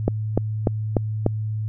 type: click train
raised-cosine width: 2 ms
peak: -4 dBFS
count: 5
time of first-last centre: 0.08-1.263 s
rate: 3.38 Hz
effects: added 108 Hz sine -23 dBFS peak until 1.68 s